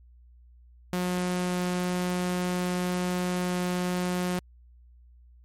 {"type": "tone", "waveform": "sawtooth", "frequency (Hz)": 179.9, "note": "F#3", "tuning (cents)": -48, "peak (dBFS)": -22, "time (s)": [0.93, 4.39], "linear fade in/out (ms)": 0, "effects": ["added 60 Hz sine -51 dBFS peak until 5.44 s", "MP3 64 kbps"]}